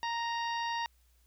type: harmonic tone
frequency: 932.3 Hz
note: A#5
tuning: in tune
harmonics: 1 / 2 / 3 / 4 / 5 / 6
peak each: -33 / -39 / -43 / -45 / -47 / -49 dBFS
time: 0.03-0.86 s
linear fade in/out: 0 ms
effects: added 60 Hz sine -64 dBFS peak until 1.26 s + white hiss -72 dBFS RMS until 1.26 s